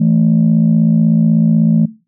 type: tone pair together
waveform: sine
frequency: 164.8 / 221 Hz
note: E3 / A3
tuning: 0 / +8 cents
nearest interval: perfect fourth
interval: 508 cents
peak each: -10 dBFS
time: 0-1.86 s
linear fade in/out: 10 ms
effects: noise-tail reverb RT60 0.3 s tail -19 dB re dry + tanh soft clip ceiling -3 dBFS